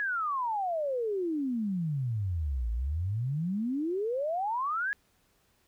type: exponential two-way sweep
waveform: sine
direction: down then up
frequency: 1707 to 54.4 to 1707 Hz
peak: -28 dBFS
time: 0-4.93 s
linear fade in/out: 0 ms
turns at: 2.71 s
effects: pink hiss -69 dBFS RMS until 5.67 s